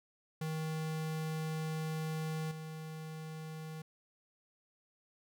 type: tone with level steps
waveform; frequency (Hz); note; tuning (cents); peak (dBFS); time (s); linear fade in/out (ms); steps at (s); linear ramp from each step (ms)
square; 157.8; D#3; +25; -36 / -43; 0.41-3.82; 5; 2.51; 5
effects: none